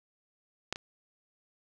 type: clicks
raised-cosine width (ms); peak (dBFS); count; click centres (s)
0.2; -14 / -22; 2; 0.726 / 0.759
effects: none